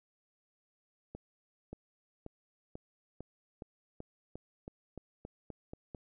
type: accelerating click train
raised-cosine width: 2 ms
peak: -30 dBFS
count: 14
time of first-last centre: 1.15-5.948 s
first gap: 580 ms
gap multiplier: 0.92
effects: none